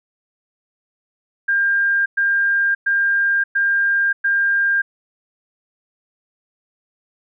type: tone bursts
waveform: sine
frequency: 1601 Hz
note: G6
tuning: 36 cents sharp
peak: -14 dBFS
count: 5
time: 1.48-4.82 s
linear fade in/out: 10 ms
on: 580 ms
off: 110 ms
effects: none